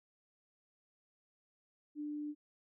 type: tone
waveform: sine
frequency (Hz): 296.8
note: D4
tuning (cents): +18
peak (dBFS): -38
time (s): 1.95-2.35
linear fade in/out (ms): 50
effects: none